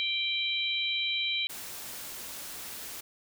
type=harmonic tone; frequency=784 Hz; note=G5; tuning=in tune; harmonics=3 / 4 / 5; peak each=-32 / -32 / -32 dBFS; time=0-1.47 s; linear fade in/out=0 ms
type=noise; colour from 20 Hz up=white; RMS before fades=-41 dBFS; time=1.49-3.01 s; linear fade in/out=10 ms
effects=none